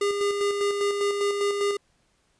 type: tone with tremolo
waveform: square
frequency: 405.2 Hz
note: G#4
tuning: 43 cents flat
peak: -22 dBFS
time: 0.01-1.77 s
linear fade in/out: 5 ms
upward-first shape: square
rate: 5 Hz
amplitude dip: 40%
effects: pink hiss -67 dBFS RMS until 2.39 s + resampled to 22050 Hz